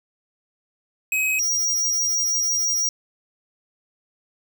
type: tone pair in turn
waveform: square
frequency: 2538 / 5698 Hz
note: D#7 / F8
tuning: +34 / +34 cents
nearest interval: octave + major second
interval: 1400 cents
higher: second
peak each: -20 dBFS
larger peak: neither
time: 1.12-1.39 / 1.39-2.89 s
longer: second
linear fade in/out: 2 ms
effects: none